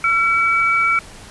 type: tone pair together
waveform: sine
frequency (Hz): 1357 / 2285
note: E6 / D7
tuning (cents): +50 / -48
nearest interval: major sixth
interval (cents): 902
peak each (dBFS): -16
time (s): 0.04-0.99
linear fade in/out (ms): 2
effects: pink hiss -39 dBFS RMS until 1.3 s + resampled to 24000 Hz